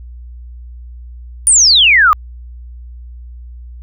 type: exponential sweep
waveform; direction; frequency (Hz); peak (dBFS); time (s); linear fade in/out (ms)
sine; down; 9700 to 1163; -5; 1.47-2.13; 0
effects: added 60 Hz sine -29 dBFS peak until 3.82 s